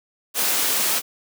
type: high-pass noise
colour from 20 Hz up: white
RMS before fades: -21 dBFS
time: 0.34-1.02 s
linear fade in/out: 50 ms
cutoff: 190 Hz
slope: 24 dB/octave
effects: none